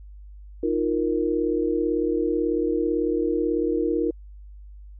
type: chord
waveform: sine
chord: Eb suspended second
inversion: none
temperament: equal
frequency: 311.1 / 349.2 / 466.2 Hz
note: Eb4 / F4 / Bb4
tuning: 0 / 0 / 0 cents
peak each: -25 dBFS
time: 0.63-4.11 s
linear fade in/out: 5 ms
effects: added 50 Hz sine -40 dBFS peak until 4.99 s